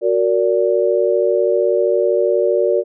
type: chord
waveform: sine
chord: Gb augmented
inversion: none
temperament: just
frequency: 370 / 462.5 / 578.1 Hz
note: Gb4 / Bb4 / D5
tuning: 0 / -14 / -27 cents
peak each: -17 dBFS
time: 0.01-2.84 s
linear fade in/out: 50 ms
effects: none